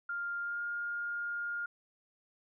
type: tone with pitch glide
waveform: sine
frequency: 1400 to 1414.6 Hz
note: F6 to F6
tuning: +4 to +22 cents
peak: -34 dBFS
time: 0.09-1.66 s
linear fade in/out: 5 ms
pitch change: +18 cents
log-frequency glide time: 0.41-0.61 s
effects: none